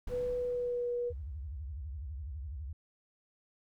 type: noise with exponential decay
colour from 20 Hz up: brown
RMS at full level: -41 dBFS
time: 0.07-1.73 s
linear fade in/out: 5 ms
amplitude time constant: 360 ms
type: tone with pitch glide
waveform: sine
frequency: 493.9 to 483.2 Hz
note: B4 to B4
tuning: 0 to -38 cents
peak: -31 dBFS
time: 0.09-1.13 s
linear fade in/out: 50 ms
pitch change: -38 cents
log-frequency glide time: 0.36-0.9 s
type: tone with vibrato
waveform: sine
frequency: 70.9 Hz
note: C#2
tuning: 40 cents sharp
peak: -38 dBFS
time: 1.1-2.73 s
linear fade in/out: 5 ms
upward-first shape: sine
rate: 12 Hz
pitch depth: 280 cents each way
effects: none